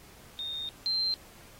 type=tone pair in turn; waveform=sine; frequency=3675 / 4138 Hz; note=A#7 / C8; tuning=-25 / -20 cents; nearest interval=major second; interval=205 cents; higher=second; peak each=-33 / -26 dBFS; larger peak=second; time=0.39-0.69 / 0.86-1.14 s; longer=first; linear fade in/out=0 ms; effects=pink hiss -54 dBFS RMS until 1.59 s + AAC 48 kbps